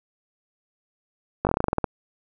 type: slowing click train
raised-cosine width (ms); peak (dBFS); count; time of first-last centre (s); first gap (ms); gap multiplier
1; -7; 12; 1.45-1.842; 19; 1.12
effects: none